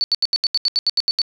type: tone bursts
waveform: sine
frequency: 4484 Hz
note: C#8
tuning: 19 cents sharp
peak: -14 dBFS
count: 12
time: 0.01-1.217 s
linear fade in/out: 0 ms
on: 30 ms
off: 77 ms
effects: none